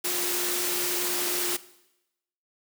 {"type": "tone in noise", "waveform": "sine", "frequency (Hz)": 354.9, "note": "F4", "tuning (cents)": 28, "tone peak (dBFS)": -34, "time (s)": [0.04, 1.57], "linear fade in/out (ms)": 10, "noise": "white", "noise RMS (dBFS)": -28, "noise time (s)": [0.04, 1.57], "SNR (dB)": -9, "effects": ["noise-tail reverb RT60 0.9 s tail -18 dB re dry", "high-pass 200 Hz 12 dB/octave"]}